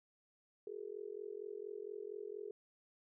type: tone with amplitude modulation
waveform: sine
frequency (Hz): 415.3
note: G#4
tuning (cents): 0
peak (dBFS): -39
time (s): 0.67-2.51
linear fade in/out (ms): 2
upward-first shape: sine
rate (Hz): 44.3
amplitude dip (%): 100
effects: none